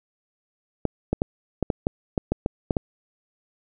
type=clicks; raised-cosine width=2 ms; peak=-8 dBFS; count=11; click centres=0.853 / 1.13 / 1.219 / 1.627 / 1.702 / 1.869 / 2.178 / 2.32 / 2.461 / 2.708 / 2.768 s; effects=none